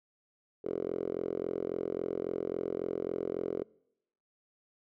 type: tone with band-pass filter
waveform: 5% pulse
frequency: 43.65 Hz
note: F1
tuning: in tune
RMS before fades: -35 dBFS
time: 0.64-3.64 s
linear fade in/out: 10 ms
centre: 420 Hz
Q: 3.7
effects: noise-tail reverb RT60 0.8 s tail -25 dB re dry